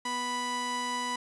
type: tone pair together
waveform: sawtooth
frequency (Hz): 245.7 / 987.8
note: B3 / B5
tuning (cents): -9 / 0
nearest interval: 2 octaves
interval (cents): 2409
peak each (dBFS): -35 / -27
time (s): 0.05-1.16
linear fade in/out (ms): 5
effects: resampled to 24000 Hz